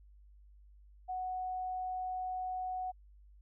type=tone; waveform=sine; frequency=740 Hz; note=F#5; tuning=in tune; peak=-35 dBFS; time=1.08-2.92 s; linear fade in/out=20 ms; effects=added 50 Hz sine -56 dBFS peak until 3.41 s